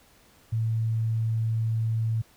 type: tone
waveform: sine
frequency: 112.5 Hz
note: A2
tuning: 39 cents sharp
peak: -23 dBFS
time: 0.52-2.22 s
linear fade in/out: 10 ms
effects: pink hiss -58 dBFS RMS until 2.36 s